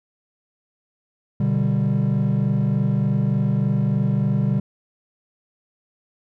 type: chord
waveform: triangle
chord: G major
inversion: first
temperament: equal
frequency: 123.47 / 146.83 / 196 Hz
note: B2 / D3 / G3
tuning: 0 / 0 / 0 cents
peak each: -19 dBFS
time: 1.4-4.6 s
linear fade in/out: 5 ms
effects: tanh soft clip ceiling -10 dBFS